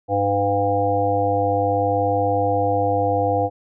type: harmonic tone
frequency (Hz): 100.6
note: G2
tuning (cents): +45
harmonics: 1 / 3 / 5 / 7 / 8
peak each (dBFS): -25 / -27 / -21 / -22 / -24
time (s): 0.08-3.5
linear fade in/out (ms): 50
effects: none